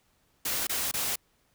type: noise bursts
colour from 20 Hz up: white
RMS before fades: -30 dBFS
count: 3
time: 0.45-1.158 s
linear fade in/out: 5 ms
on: 220 ms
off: 24 ms
effects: pink hiss -69 dBFS RMS until 1.54 s